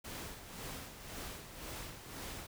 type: noise with tremolo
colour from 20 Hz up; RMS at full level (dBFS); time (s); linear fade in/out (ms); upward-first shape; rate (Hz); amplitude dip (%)
pink; -44; 0.04-2.47; 10; sine; 1.9; 60
effects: none